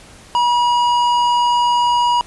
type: tone with tanh clipping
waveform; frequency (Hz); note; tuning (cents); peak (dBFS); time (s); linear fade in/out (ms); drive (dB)
sine; 964; B5; -42; -14; 0.35-2.21; 0; 12
effects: pink hiss -42 dBFS RMS until 2.26 s + resampled to 24000 Hz